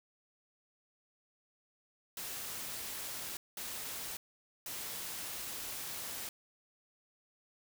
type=noise bursts at uneven times; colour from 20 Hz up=white; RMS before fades=-42 dBFS; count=3; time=2.17-3.37 / 3.57-4.17 / 4.66-6.29 s; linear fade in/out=2 ms; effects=none